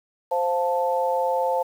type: chord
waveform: sine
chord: F major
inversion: second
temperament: equal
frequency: 523.3 / 698.5 / 880 Hz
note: C5 / F5 / A5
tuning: 0 / 0 / 0 cents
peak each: -23 / -28 / -24 dBFS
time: 0.31-1.63 s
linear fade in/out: 10 ms
effects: 8-bit